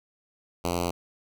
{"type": "tone with notch filter", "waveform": "5% pulse", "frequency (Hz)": 87.2, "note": "F2", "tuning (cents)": -2, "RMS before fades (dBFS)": -28, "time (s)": [0.64, 0.91], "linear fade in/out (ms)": 10, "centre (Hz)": 1700, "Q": 1.2, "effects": []}